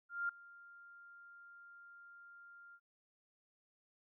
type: tone with ADSR envelope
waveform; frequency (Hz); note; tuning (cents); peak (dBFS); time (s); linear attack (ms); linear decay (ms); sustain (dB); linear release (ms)
sine; 1396.9; F6; 0; -33; 0.09-2.8; 200; 5; -22; 58
effects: none